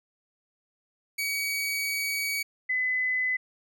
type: tone pair in turn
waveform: sawtooth / sine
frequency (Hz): 2262 / 2015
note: C#7 / B6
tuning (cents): +34 / +34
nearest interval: major second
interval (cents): 200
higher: first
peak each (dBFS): -24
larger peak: neither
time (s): 1.18-2.43 / 2.69-3.37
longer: first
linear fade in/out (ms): 10
effects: none